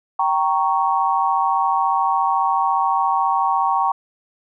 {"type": "chord", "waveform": "sine", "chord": "G diminished", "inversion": "none", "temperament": "equal with one note detuned", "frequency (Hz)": [778.1, 932.3, 1108.7], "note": ["G5", "Bb5", "Db6"], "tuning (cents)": [-13, 0, 0], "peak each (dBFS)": -20, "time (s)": [0.19, 3.92], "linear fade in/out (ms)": 5, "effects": []}